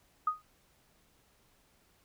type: tone with exponential decay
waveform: sine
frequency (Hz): 1244.5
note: D#6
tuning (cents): 0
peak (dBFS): -23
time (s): 0.27-0.42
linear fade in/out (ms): 5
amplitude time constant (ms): 31
effects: pink hiss -68 dBFS RMS until 2.04 s